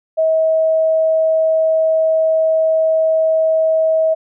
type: tone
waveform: sine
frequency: 640 Hz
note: D#5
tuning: 49 cents sharp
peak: -11 dBFS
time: 0.17-4.15 s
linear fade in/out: 20 ms
effects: none